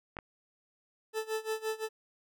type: clicks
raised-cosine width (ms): 0.5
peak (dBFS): -25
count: 2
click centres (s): 0.168 / 0.188
type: tone with tremolo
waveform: 40% pulse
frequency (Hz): 438.5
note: A4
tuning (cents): -6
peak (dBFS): -29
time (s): 1.13-1.89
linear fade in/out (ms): 50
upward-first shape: sine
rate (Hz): 5.8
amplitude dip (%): 90
effects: none